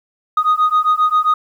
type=beating tone pair; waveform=sine; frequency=1240 / 1247.5 Hz; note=D#6 / D#6; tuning=-6 / +4 cents; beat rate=7.5 Hz; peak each=-13 dBFS; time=0.37-1.34 s; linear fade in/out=5 ms; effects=tanh soft clip ceiling -8 dBFS + 8-bit